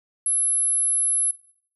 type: tone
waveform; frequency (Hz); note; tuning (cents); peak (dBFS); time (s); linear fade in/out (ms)
sine; 11000; F9; -27; -17; 0.26-1.31; 2
effects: noise-tail reverb RT60 0.6 s tail -18 dB re dry + tanh soft clip ceiling -17 dBFS

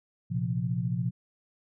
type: chord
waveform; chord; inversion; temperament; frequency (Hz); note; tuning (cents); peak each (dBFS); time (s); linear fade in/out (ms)
sine; Bb suspended second; none; equal with one note detuned; 116.54 / 130.81 / 174.11; Bb2 / C3 / F3; 0 / 0 / -5; -31; 0.3-1.11; 20
effects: none

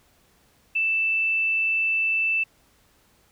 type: tone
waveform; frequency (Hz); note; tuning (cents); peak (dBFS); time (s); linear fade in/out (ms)
sine; 2649; E7; +8; -20; 0.75-2.44; 10
effects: pink hiss -61 dBFS RMS until 3.31 s

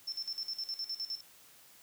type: tone with tremolo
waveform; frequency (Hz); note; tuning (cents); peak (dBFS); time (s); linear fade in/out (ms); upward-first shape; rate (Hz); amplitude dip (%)
sine; 5350; E8; +25; -34; 0.07-1.21; 10; square; 9.7; 80
effects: white hiss -59 dBFS RMS until 1.82 s + high-pass 60 Hz 12 dB/octave

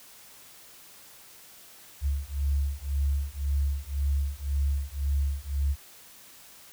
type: beating tone pair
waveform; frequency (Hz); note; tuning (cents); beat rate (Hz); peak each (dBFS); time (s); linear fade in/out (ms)
sine; 69.3 / 71.2; C#2 / C#2; 0 / +47; 1.9; -28; 2.01-5.76; 50
effects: white hiss -51 dBFS RMS until 6.72 s

